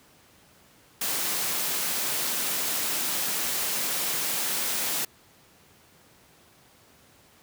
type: high-pass noise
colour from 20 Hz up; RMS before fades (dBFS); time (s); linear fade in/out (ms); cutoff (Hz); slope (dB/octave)
white; -28; 1.01-5.05; 5; 130; 24
effects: pink hiss -57 dBFS RMS until 7.42 s + high-pass 80 Hz 12 dB/octave